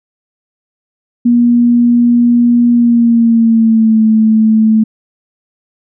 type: tone with pitch glide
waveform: sine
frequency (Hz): 239.2 to 219.3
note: A#3 to A3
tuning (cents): +45 to -6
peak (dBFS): -5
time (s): 1.25-4.84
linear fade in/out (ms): 10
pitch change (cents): -151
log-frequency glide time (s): 2.71-4.03
effects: none